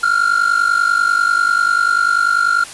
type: ring-modulated tone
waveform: triangle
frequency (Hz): 1396.9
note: F6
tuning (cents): 0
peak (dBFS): -7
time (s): 0.03-2.64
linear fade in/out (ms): 0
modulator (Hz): 25.1
effects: white hiss -33 dBFS RMS until 2.73 s + resampled to 24000 Hz